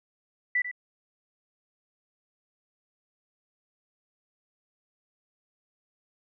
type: tone with echo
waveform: sine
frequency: 1975.5 Hz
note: B6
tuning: in tune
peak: -22 dBFS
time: 0.55-0.62 s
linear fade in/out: 5 ms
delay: 94 ms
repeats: 1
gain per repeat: -10 dB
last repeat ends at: 0.714 s
effects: none

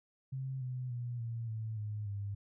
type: tone with pitch steps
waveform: sine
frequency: 132.6 / 126.69 / 121.03 / 115.64 / 110.48 / 105.55 / 100.84 Hz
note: C3 / B2 / B2 / A#2 / A2 / G#2 / G2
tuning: +23 / +45 / -35 / -13 / +8 / +29 / +49 cents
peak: -36 dBFS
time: 0.32-2.35 s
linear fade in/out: 10 ms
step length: 290 ms
effects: none

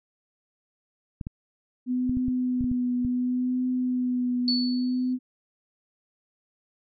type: clicks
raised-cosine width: 5 ms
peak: -20 dBFS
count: 9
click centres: 1.212 / 1.269 / 2.095 / 2.17 / 2.283 / 2.609 / 2.642 / 2.715 / 3.049 s
type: tone with vibrato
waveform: sine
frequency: 250 Hz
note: B3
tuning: 21 cents sharp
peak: -23 dBFS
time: 1.86-5.19 s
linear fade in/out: 50 ms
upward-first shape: triangle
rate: 0.69 Hz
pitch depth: 25 cents each way
type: tone with exponential decay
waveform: sine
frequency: 4445 Hz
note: C#8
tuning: 4 cents sharp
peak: -21 dBFS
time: 4.48-5.13 s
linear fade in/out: 1 ms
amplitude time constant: 140 ms
effects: none

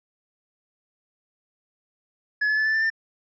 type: tone with pitch steps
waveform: triangle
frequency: 1702 / 1719.8 / 1737.8 / 1755.9 / 1774.3 / 1792.8 Hz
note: G#6 / A6 / A6 / A6 / A6 / A6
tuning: +42 / -40 / -22 / -4 / +14 / +32 cents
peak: -18 dBFS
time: 2.41-2.902 s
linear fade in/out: 10 ms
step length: 82 ms
effects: resampled to 16000 Hz

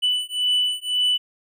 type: beating tone pair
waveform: triangle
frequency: 2979 / 2980.9 Hz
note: F#7 / F#7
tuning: +11 / +12 cents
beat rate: 1.9 Hz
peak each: -21 dBFS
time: 0.02-1.18 s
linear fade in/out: 20 ms
effects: none

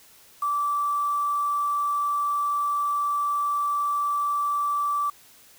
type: tone with quantisation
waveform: sine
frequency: 1162 Hz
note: D6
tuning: 19 cents flat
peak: -22 dBFS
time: 0.42-5.1 s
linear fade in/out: 5 ms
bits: 7
effects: white hiss -53 dBFS RMS until 5.58 s

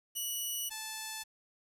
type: tone pair in turn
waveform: 5% pulse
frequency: 2941 / 874.9 Hz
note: F#7 / A5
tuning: -11 / -10 cents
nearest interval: octave + major sixth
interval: 2099 cents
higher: first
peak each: -25 / -27 dBFS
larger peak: first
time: 0.15-0.7 / 0.7-1.24 s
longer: first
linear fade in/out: 20 ms
effects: resampled to 32000 Hz + 10-bit

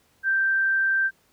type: tone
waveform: sine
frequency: 1568 Hz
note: G6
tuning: in tune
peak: -19 dBFS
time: 0.23-1.11 s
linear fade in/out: 50 ms
effects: pink hiss -63 dBFS RMS until 1.32 s + high-pass 60 Hz 12 dB/octave

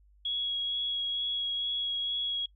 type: tone with vibrato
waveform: sine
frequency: 3328 Hz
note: G#7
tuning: 3 cents sharp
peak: -29 dBFS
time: 0.25-2.46 s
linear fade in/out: 5 ms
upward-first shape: sine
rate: 2.2 Hz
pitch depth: 10 cents each way
effects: noise-tail reverb RT60 0.1 s tail -24 dB re dry + added 50 Hz sine -58 dBFS peak until 2.55 s

